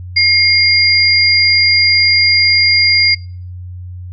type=tone pair together; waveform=sine; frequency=2138 / 4800 Hz; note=C7 / D8; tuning=+37 / +37 cents; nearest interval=octave + major second; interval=1400 cents; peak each=-10 dBFS; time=0.16-3.15 s; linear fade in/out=10 ms; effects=noise-tail reverb RT60 0.5 s tail -26 dB re dry + added 90 Hz sine -25 dBFS peak until 4.12 s